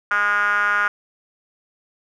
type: tone with band-pass filter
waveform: 5% pulse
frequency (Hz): 205.5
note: G#3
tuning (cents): -18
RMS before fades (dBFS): -19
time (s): 0.11-0.88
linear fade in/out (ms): 2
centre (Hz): 1400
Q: 6.4
effects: none